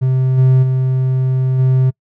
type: tone with level steps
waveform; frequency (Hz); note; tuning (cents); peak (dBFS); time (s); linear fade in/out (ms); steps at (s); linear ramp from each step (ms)
triangle; 130; C3; -11; -9 / -5 / -10 / -7; 0.01-1.91; 20; 0.37 / 0.62 / 1.58; 20
effects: noise-tail reverb RT60 0.1 s tail -26 dB re dry